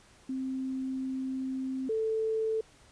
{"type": "tone pair in turn", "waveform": "sine", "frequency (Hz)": [262.6, 441.6], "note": ["C4", "A4"], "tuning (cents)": [6, 6], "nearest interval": "major sixth", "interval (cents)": 900, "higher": "second", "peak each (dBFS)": [-31, -27], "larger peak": "second", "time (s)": [[0.29, 1.89], [1.89, 2.61]], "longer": "first", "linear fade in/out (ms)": 5, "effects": ["pink hiss -59 dBFS RMS until 2.91 s", "resampled to 22050 Hz"]}